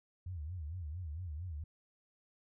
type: tone with vibrato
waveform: sine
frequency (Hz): 82.41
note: E2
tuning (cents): 0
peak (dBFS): -39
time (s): 0.26-1.64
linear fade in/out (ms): 5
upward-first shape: sine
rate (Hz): 4.4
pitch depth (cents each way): 210
effects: none